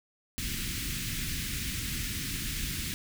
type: band-stop noise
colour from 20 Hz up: pink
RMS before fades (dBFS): -34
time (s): 0.38-2.94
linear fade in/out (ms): 0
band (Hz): 270 to 1800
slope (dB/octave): 24
effects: none